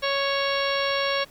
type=harmonic tone; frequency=554.4 Hz; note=C#5; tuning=in tune; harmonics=1 / 2 / 3 / 4 / 5 / 6 / 7 / 8 / 10; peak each=-26 / -29 / -31 / -32 / -33 / -34 / -34 / -35 / -36 dBFS; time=0.02-1.25 s; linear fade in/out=20 ms; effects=pink hiss -52 dBFS RMS until 1.3 s